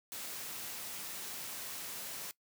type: noise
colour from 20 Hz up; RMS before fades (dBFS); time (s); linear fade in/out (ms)
white; -43; 0.12-2.31; 0
effects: noise-tail reverb RT60 0.1 s tail -20 dB re dry + high-pass 100 Hz 12 dB/octave